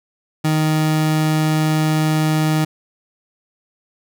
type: tone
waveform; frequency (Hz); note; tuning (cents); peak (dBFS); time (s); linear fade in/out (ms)
30% pulse; 155.56; D#3; 0; -12; 0.44-2.65; 10
effects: none